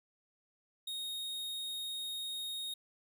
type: tone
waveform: 45% pulse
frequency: 3729 Hz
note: A#7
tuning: in tune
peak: -38 dBFS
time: 0.87-2.74 s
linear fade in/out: 5 ms
effects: none